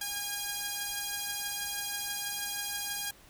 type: tone pair together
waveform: 5% pulse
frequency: 816.6 / 1627 Hz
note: G#5 / G#6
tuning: -29 / -36 cents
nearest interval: octave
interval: 1193 cents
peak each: -25 dBFS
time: 0.01-3.11 s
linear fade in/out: 5 ms
effects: pink hiss -57 dBFS RMS until 3.29 s